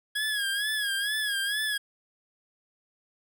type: tone with vibrato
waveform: 25% pulse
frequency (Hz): 1661.2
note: G#6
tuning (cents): 0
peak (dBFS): -23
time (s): 0.15-1.78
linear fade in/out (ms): 10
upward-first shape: sine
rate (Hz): 2.2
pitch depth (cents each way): 81
effects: none